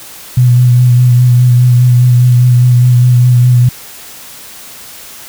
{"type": "tone with vibrato", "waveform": "sine", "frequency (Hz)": 123.6, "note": "B2", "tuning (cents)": 2, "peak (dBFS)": -3, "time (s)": [0.37, 3.69], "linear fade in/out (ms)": 5, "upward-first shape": "sine", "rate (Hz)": 4.9, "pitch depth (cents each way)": 25, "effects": ["white hiss -31 dBFS RMS until 5.28 s"]}